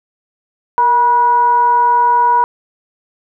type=tone with frequency modulation; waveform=sine; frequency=966 Hz; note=B5; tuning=39 cents flat; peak=-8 dBFS; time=0.78-2.44 s; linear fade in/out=0 ms; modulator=501 Hz; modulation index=0.31; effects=none